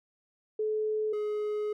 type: tone pair in turn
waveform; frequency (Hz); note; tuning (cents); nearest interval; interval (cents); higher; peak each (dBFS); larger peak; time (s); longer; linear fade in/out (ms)
sine / triangle; 430.4 / 421.3; A4 / G#4; -38 / +25; unison; 37; first; -27 / -27; neither; 0.59-1.13 / 1.13-1.73; second; 5
effects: none